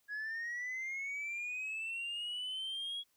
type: linear sweep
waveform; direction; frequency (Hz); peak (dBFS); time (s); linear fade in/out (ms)
sine; up; 1661.2 to 3335; -35; 0.08-3.04; 50
effects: tanh soft clip ceiling -36 dBFS + white hiss -75 dBFS RMS until 3.16 s

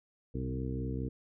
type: harmonic tone with a mistuned harmonic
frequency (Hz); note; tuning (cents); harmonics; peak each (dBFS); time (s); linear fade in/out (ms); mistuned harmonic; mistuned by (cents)
64.8; C2; -16; 1 / 2 / 3 / 4 / 5 / 6 / 7; -38 / -37 / -43 / -40 / -44 / -48 / -44; 0.34-1.09; 10; 2; -42
effects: none

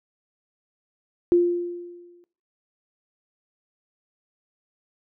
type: tone with exponential decay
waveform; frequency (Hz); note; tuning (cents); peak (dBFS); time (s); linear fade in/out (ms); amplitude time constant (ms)
sine; 349.2; F4; 0; -12; 1.32-2.24; 0; 200
effects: noise-tail reverb RT60 0.4 s tail -19 dB re dry

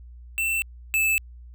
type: tone pair in turn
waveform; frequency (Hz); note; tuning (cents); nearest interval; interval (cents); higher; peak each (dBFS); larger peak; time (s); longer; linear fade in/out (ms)
square; 2679 / 2624; E7 / E7; +27 / -9; unison; 36; first; -23 / -20; second; 0.38-0.62 / 0.94-1.18; neither; 0
effects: added 60 Hz sine -41 dBFS peak until 1.54 s

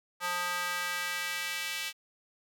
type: tone with high-pass filter sweep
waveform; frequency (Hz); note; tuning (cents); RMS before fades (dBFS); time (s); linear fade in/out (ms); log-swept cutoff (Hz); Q
square; 177.4; F3; +27; -34; 0.2-1.93; 50; 1100 to 2600; 1.6
effects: none

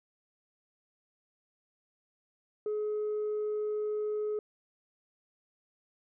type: tone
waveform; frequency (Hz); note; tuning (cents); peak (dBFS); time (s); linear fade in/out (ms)
sine; 423.3; G#4; +33; -28; 2.66-4.39; 2
effects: tanh soft clip ceiling -28 dBFS

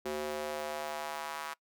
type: tone with high-pass filter sweep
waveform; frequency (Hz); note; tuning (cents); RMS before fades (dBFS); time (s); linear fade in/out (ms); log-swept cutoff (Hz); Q
square; 75.3; D2; +44; -38; 0.05-1.54; 10; 370 to 1100; 2
effects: noise-tail reverb RT60 0.1 s tail -22 dB re dry

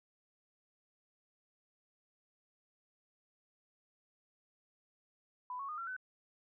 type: tone with pitch steps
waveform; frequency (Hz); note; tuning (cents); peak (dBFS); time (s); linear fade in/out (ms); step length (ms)
sine; 997 / 1106.2 / 1227.5 / 1361.9 / 1511.2; B5 / C#6 / D#6 / F6 / F#6; +16 / -4 / -24 / -44 / +36; -39; 5.5-5.965; 2; 93
effects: none

